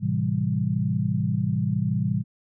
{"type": "chord", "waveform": "sine", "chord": "A minor seventh", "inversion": "none", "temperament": "equal", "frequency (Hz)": [110, 130.81, 164.81, 196], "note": ["A2", "C3", "E3", "G3"], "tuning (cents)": [0, 0, 0, 0], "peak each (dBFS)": -27, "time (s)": [0, 2.24], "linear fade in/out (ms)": 50, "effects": []}